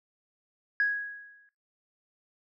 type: tone with exponential decay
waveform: sine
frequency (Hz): 1659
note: G#6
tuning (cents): -2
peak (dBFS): -20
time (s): 0.8-1.49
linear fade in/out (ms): 1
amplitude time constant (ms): 150
effects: noise-tail reverb RT60 0.3 s tail -17 dB re dry + tanh soft clip ceiling -17 dBFS